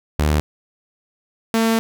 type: tone pair in turn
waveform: sawtooth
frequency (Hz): 75.3 / 225.6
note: D2 / A3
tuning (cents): +44 / +44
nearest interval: octave + perfect fifth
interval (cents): 1900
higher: second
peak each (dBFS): -11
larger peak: neither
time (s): 0.19-0.4 / 1.54-1.79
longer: second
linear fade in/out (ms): 0
effects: none